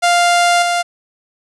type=tone with level steps; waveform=sawtooth; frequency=698.5 Hz; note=F5; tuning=in tune; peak=-6 / -10 dBFS; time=0.02-0.83 s; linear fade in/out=20 ms; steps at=0.62 s; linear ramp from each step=5 ms; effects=resampled to 24000 Hz + 8-bit